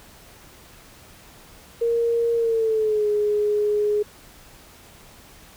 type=tone with pitch glide; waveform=sine; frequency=466.2 to 417.7 Hz; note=A#4 to G#4; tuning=0 to +10 cents; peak=-18 dBFS; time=1.81-4.03 s; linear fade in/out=10 ms; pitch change=-190 cents; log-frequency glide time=2.35-3.08 s; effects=pink hiss -48 dBFS RMS until 5.56 s